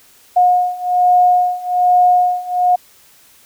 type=beating tone pair; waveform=sine; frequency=720 / 721.2 Hz; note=F#5 / F#5; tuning=-47 / -45 cents; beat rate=1.2 Hz; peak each=-14 / -12 dBFS; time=0.36-2.76 s; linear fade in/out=10 ms; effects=white hiss -48 dBFS RMS until 3.45 s